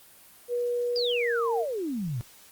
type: tone with pitch glide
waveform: sine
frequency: 483.8 to 462 Hz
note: B4 to A#4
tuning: -36 to -16 cents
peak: -25 dBFS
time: 0.48-1.66 s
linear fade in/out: 50 ms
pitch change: -80 cents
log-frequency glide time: 1.13-1.49 s
type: exponential sweep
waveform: sine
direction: down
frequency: 4978 to 110 Hz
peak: -28 dBFS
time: 0.96-2.21 s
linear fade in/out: 0 ms
effects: white hiss -53 dBFS RMS until 2.51 s + Opus 32 kbps